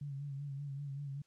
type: tone with vibrato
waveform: sine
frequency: 140.6 Hz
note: C#3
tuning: 25 cents sharp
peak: -39 dBFS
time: 0.01-1.22 s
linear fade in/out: 5 ms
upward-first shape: sine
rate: 5.2 Hz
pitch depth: 51 cents each way
effects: white hiss -75 dBFS RMS until 1.26 s + low-pass 7000 Hz 12 dB/octave